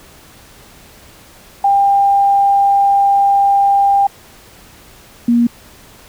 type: tone pair in turn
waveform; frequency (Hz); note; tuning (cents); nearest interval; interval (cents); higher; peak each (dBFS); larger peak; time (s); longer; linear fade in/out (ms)
sine; 797 / 236.9; G5 / A#3; +28 / +28; octave + major sixth; 2100; first; -8; neither; 1.64-4.07 / 5.28-5.47; first; 5
effects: pink hiss -42 dBFS RMS until 6.08 s